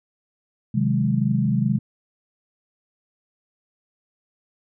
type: chord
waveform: sine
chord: Ab dominant seventh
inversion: first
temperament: equal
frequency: 130.81 / 155.56 / 185 / 207.7 Hz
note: C3 / Eb3 / Gb3 / Ab3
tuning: 0 / 0 / 0 / 0 cents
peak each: -22 / -25 / -26 / -22 dBFS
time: 0.74-1.79 s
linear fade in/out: 10 ms
effects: none